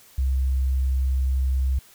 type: tone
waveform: sine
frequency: 65.7 Hz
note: C2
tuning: 8 cents sharp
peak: -19 dBFS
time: 0.18-1.79 s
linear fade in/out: 5 ms
effects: white hiss -52 dBFS RMS until 1.94 s